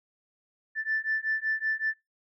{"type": "beating tone pair", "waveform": "sine", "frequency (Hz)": [1760, 1765.3], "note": ["A6", "A6"], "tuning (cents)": [0, 5], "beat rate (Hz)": 5.3, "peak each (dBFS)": -29, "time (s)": [0.75, 1.94], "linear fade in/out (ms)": 50, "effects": ["noise-tail reverb RT60 0.2 s tail -24 dB re dry", "tanh soft clip ceiling -19 dBFS"]}